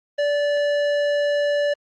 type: tone with tanh clipping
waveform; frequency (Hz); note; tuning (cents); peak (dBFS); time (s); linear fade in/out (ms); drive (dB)
triangle; 581; D5; -19; -20; 0.18-1.74; 10; 18
effects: Opus 24 kbps